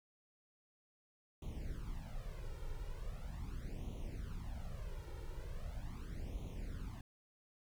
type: noise with flanger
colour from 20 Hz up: brown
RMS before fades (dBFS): -44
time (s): 1.42-7.01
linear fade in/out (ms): 2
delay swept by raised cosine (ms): 0.3 to 2.2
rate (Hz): 0.4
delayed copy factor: +0.9
effects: none